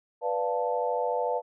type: chord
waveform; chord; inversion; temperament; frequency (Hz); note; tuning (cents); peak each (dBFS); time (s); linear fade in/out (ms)
sine; B half-diminished seventh; none; equal; 493.9 / 587.3 / 698.5 / 880; B4 / D5 / F5 / A5; 0 / 0 / 0 / 0; -29 / -32 / -32 / -31; 0.21-1.42; 50
effects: none